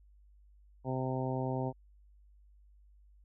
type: harmonic tone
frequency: 130 Hz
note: C3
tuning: 11 cents flat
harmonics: 1 / 2 / 3 / 4 / 5 / 6 / 7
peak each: -35 / -38 / -40 / -41 / -42 / -43 / -43 dBFS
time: 0.84-1.73 s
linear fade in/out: 50 ms
effects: added 50 Hz sine -58 dBFS peak until 3.24 s